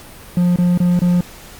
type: tone bursts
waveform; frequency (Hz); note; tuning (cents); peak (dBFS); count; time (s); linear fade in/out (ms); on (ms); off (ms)
triangle; 176.9; F3; +23; -9; 4; 0.37-1.208; 2; 190; 26
effects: pink hiss -38 dBFS RMS until 1.59 s + Opus 48 kbps